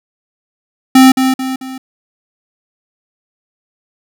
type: tone with echo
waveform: square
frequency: 261.6 Hz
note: C4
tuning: in tune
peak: -3 dBFS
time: 0.95-1.12 s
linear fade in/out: 5 ms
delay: 220 ms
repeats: 3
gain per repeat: -7 dB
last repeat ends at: 1.78 s
effects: none